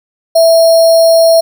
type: tone with sample-and-hold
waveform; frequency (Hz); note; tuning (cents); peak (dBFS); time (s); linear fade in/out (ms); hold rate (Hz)
sine; 659.3; E5; 0; -3; 0.35-1.41; 10; 4900
effects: none